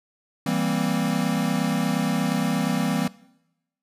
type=chord; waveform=square; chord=C dominant seventh; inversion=first; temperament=equal; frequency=164.81 / 196 / 233.1 / 261.6 Hz; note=E3 / G3 / Bb3 / C4; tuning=0 / 0 / 0 / 0 cents; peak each=-28 dBFS; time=0.46-3.08 s; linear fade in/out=5 ms; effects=noise-tail reverb RT60 0.9 s tail -21 dB re dry + resampled to 32000 Hz